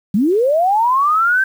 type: linear sweep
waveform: sine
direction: up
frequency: 180 to 1581 Hz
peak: -11 dBFS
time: 0.14-1.44 s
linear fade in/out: 5 ms
effects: 7-bit